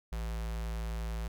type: tone with notch filter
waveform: square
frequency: 55.7 Hz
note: A1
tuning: 22 cents sharp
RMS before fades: -36 dBFS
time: 0.12-1.28 s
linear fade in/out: 5 ms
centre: 300 Hz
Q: 1.9
effects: none